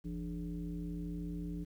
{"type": "tone with frequency modulation", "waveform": "sine", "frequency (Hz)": 170.9, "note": "F3", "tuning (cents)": -37, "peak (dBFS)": -37, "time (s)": [0.04, 1.65], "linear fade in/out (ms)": 20, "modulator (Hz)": 125, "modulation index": 1.1, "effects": ["11-bit"]}